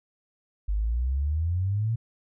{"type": "exponential sweep", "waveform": "sine", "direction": "up", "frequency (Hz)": [49, 117.3], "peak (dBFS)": -23, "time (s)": [0.68, 1.96], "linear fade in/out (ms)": 10, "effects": []}